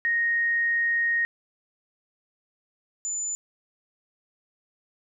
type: tone pair in turn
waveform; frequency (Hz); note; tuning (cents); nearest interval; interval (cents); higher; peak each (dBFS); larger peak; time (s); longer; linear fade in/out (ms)
sine; 1865 / 7021; A#6 / A8; 0 / -5; octave + major seventh; 2295; second; -21 / -27; first; 0.05-1.25 / 3.05-3.35; first; 0
effects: none